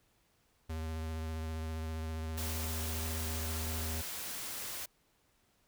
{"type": "tone with vibrato", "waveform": "square", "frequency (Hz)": 79.9, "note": "D#2", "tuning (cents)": 47, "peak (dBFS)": -37, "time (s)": [0.69, 4.02], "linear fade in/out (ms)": 10, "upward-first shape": "triangle", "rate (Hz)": 15, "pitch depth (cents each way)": 24}
{"type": "noise", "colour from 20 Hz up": "white", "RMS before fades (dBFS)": -41, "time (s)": [2.37, 4.86], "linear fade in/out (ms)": 10}
{"effects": ["pink hiss -72 dBFS RMS until 5.67 s"]}